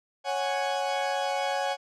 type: chord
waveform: 40% pulse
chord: C# suspended fourth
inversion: none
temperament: equal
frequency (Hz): 554.4 / 740 / 830.6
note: C#5 / F#5 / G#5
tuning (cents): 0 / 0 / 0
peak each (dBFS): -30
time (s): 0.24-1.77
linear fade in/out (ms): 50
effects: low-pass 6000 Hz 12 dB/octave